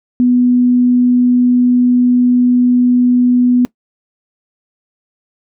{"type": "tone", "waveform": "sine", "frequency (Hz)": 246.9, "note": "B3", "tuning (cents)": 0, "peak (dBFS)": -7, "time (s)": [0.2, 3.65], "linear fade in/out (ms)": 0, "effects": ["noise-tail reverb RT60 0.1 s tail -21 dB re dry"]}